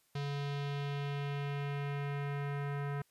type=tone with low-pass filter sweep; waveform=square; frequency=142.3 Hz; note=C#3; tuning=46 cents sharp; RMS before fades=-37 dBFS; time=0.15-3.02 s; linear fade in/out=5 ms; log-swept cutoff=4200 to 1700 Hz; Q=1.7; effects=white hiss -72 dBFS RMS until 3.1 s + resampled to 32000 Hz